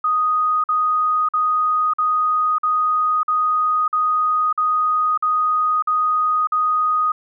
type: tone bursts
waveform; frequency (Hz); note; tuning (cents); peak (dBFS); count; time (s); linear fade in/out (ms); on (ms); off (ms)
sine; 1244.5; D#6; 0; -15; 11; 0.04-7.12; 5; 600; 48
effects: none